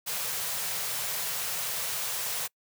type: band-stop noise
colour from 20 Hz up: white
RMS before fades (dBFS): -32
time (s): 0.06-2.48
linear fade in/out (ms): 20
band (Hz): 180 to 410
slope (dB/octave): 48
effects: noise-tail reverb RT60 0.1 s tail -26 dB re dry + high-pass 100 Hz 12 dB/octave